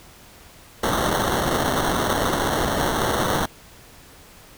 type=noise with sample-and-hold; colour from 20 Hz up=white; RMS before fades=-22 dBFS; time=0.83-3.46 s; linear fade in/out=5 ms; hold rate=2450 Hz; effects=pink hiss -47 dBFS RMS until 4.57 s